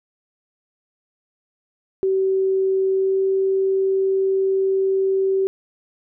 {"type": "tone with pitch glide", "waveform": "sine", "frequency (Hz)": [382.7, 384.9], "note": ["G4", "G4"], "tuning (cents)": [-42, -32], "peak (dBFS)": -16, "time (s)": [2.03, 5.47], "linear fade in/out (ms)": 0, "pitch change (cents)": 10, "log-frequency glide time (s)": [2.91, 3.21], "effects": []}